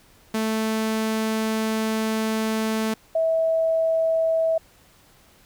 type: tone pair in turn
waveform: sawtooth / sine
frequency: 220 / 650.2 Hz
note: A3 / E5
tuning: 0 / -24 cents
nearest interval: octave + perfect fifth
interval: 1876 cents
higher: second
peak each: -18 dBFS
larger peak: neither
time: 0.34-2.94 / 3.15-4.58 s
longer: first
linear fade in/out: 5 ms
effects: pink hiss -55 dBFS RMS until 5.45 s